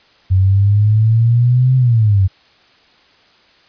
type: exponential two-way sweep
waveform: sine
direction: up then down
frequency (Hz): 92.5 to 130.81 to 92.5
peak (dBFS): -8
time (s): 0.3-2.28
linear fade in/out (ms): 20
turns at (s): 1.76
effects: white hiss -50 dBFS RMS until 3.68 s + resampled to 11025 Hz